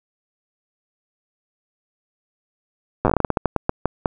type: slowing click train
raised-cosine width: 1 ms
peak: -3 dBFS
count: 17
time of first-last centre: 3.05-4.058 s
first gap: 8 ms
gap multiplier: 1.24
effects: none